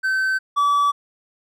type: tone pair in turn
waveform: triangle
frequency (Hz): 1538 / 1148.9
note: G6 / D6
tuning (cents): -33 / -38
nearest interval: perfect fourth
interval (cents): 505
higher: first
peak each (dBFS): -16 / -13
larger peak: second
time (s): 0.03-0.39 / 0.56-0.92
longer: neither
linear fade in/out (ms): 20
effects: none